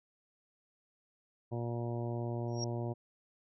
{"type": "harmonic tone", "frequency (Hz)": 118.5, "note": "A#2", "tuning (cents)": 29, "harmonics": [1, 2, 3, 4, 5, 6, 7, 8], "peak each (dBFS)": [-36, -43, -41, -48, -45, -48, -53, -52], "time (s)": [1.51, 2.94], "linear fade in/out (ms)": 20}
{"type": "tone with exponential growth", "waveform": "sine", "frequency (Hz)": 5600, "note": "F8", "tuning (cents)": 4, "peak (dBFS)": -33, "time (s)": [2.48, 2.64], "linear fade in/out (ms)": 1, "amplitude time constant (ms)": 33}
{"effects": []}